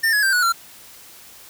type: tone with pitch steps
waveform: square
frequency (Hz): 1805 / 1684.1 / 1571.3 / 1466.1 / 1367.9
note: A6 / G#6 / G6 / F#6 / F6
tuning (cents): +44 / +24 / +4 / -16 / -36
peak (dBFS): -16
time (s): 0.03-0.525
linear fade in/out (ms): 10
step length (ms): 99
effects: white hiss -44 dBFS RMS until 1.49 s